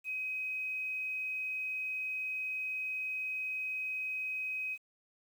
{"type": "tone with quantisation", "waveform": "sine", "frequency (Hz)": 2526, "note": "D#7", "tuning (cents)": 26, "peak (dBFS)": -34, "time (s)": [0.04, 4.78], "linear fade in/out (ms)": 50, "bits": 10, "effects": []}